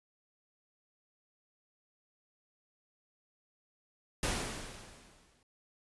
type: noise with exponential decay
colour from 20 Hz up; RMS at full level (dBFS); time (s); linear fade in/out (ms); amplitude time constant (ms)
pink; -31; 4.23-5.43; 2; 260
effects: resampled to 24000 Hz